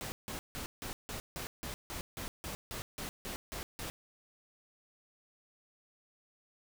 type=noise bursts; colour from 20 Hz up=pink; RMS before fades=-41 dBFS; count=15; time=0.01-3.9 s; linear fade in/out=0 ms; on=110 ms; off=160 ms; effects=none